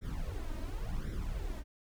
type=noise with flanger; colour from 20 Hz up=brown; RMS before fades=-37 dBFS; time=0.01-1.64 s; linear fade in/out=50 ms; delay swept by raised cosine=0.54 to 3.24 ms; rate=0.92 Hz; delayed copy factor=+0.75; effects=none